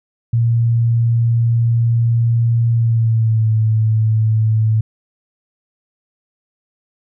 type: tone with pitch glide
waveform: sine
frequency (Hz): 116.54 to 110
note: A#2 to A2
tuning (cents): 0 to 0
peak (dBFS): -11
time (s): 0.33-4.81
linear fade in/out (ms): 5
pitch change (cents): -100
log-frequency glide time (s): 2.7-3.5
effects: none